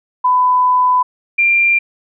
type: tone pair in turn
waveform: sine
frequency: 1001 / 2381 Hz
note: B5 / D7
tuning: +23 / +23 cents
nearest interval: octave + minor third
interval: 1500 cents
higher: second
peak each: -9 dBFS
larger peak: neither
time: 0.24-1.03 / 1.38-1.79 s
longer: first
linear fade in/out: 10 ms
effects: none